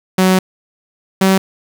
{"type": "tone pair in turn", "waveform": "sawtooth", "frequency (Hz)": [186.7, 191.06], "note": ["F#3", "G3"], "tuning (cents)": [16, -44], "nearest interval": "unison", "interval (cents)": 40, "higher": "second", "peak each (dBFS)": -5, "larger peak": "neither", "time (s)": [[0.18, 0.39], [1.21, 1.38]], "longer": "first", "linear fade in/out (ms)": 5, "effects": ["7-bit"]}